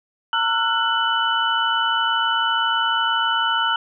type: tone cluster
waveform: sine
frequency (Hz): 913 / 1344 / 1464 / 2989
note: A#5 / E6 / F#6 / F#7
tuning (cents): -36 / +33 / -19 / +17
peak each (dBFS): -23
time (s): 0.33-3.76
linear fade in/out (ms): 2
effects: none